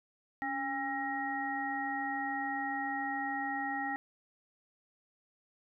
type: harmonic tone with a mistuned harmonic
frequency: 269.3 Hz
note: C#4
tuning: 50 cents flat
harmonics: 1 / 3 / 5 / 7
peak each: -40 / -36 / -46 / -37 dBFS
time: 0.42-3.96 s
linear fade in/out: 0 ms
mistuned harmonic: 1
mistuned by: +73 cents
effects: none